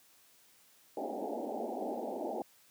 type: band-pass noise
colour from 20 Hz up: white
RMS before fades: -38 dBFS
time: 0.97-2.42 s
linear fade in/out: 2 ms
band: 210 to 840 Hz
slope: 96 dB/octave
effects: white hiss -64 dBFS RMS until 2.7 s + high-pass 100 Hz 12 dB/octave